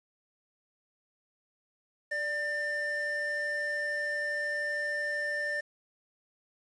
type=tone pair together; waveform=triangle; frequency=587.3 / 1794.8 Hz; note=D5 / A6; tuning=0 / +34 cents; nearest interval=octave + perfect fifth; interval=1934 cents; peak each=-35 / -29 dBFS; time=2.11-5.61 s; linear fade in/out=10 ms; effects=resampled to 22050 Hz + 9-bit